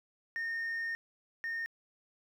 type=tone pair in turn; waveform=sine; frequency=1833 / 1833 Hz; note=A#6 / A#6; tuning=-30 / -30 cents; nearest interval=unison; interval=0 cents; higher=neither; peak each=-31 / -32 dBFS; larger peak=first; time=0.36-0.95 / 1.44-1.66 s; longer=first; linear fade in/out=0 ms; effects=tanh soft clip ceiling -32 dBFS + 11-bit